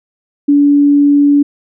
sine tone, 287 Hz, D4, 40 cents flat, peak -5 dBFS, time 0.48-1.43 s, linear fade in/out 10 ms, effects none

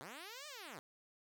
5% pulse linear two-way sweep, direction up then down, 121.7 to 620 to 121.7 Hz, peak -37 dBFS, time 0.01-0.79 s, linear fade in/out 0 ms, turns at 0.47 s, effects none

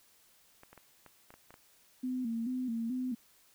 clicks, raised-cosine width 0.5 ms, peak -37 dBFS, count 8, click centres 0.634 / 0.73 / 0.777 / 1.063 / 1.305 / 1.34 / 1.506 / 1.541 s
sine tone with vibrato, 241.4 Hz, B3, 39 cents flat, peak -32 dBFS, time 2.03-3.15 s, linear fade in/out 10 ms, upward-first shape square, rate 2.3 Hz, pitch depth 91 cents each way
effects white hiss -65 dBFS RMS until 3.54 s

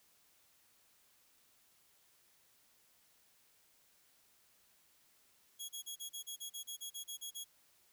15% pulse tone bursts, 3322 Hz, G#7, in tune, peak -35 dBFS, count 14, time 5.59-7.445 s, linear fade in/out 20 ms, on 100 ms, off 35 ms, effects white hiss -70 dBFS RMS until 7.92 s

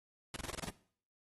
pink noise bursts, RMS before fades -41 dBFS, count 8, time 0.34-0.692 s, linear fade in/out 2 ms, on 23 ms, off 24 ms, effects noise-tail reverb RT60 0.5 s tail -18 dB re dry + AAC 32 kbps

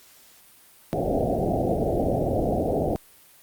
white low-pass noise, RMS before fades -24 dBFS, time 0.93-2.96 s, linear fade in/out 0 ms, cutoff 750 Hz, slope 96 dB/octave, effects white hiss -53 dBFS RMS until 3.42 s + Opus 48 kbps

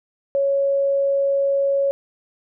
sine tone, 554.4 Hz, C#5, in tune, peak -16 dBFS, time 0.35-1.91 s, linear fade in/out 0 ms, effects none

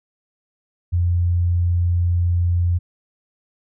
sine tone, 87.31 Hz, F2, in tune, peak -15 dBFS, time 0.92-2.79 s, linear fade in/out 20 ms, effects none

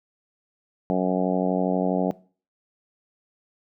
harmonic tone, 92.3 Hz, F#2, 4 cents flat, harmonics 2 / 3 / 4 / 5 / 6 / 7 / 8 / 9, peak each -24 / -27 / -31 / -29 / -30 / -29 / -31 / -36 dBFS, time 0.9-2.11 s, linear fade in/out 0 ms, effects noise-tail reverb RT60 0.4 s tail -20 dB re dry

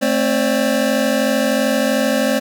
square tone cluster, 221.2 / 264.1 / 531 / 584 Hz, A3 / C4 / C5 / D5, +9 / +16 / +25 / -10 cents, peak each -21 dBFS, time 0.01-2.4 s, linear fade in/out 20 ms, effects none

